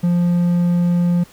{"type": "tone", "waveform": "triangle", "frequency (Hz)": 174.61, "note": "F3", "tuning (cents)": 0, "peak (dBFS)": -11, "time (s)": [0.03, 1.24], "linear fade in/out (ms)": 10, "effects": ["pink hiss -47 dBFS RMS until 1.32 s"]}